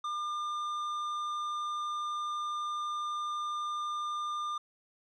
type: tone with tanh clipping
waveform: sine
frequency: 1202 Hz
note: D6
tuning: 40 cents sharp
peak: -34 dBFS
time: 0.04-4.58 s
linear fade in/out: 5 ms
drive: 9 dB
effects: none